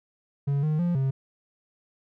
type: tone with pitch steps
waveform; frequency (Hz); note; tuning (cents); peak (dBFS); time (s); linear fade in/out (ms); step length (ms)
triangle; 140.8 / 153.7 / 174.2 / 134.2; C#3 / D#3 / F3 / C3; +27 / -21 / -4 / +44; -20; 0.47-1.11; 10; 160
effects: none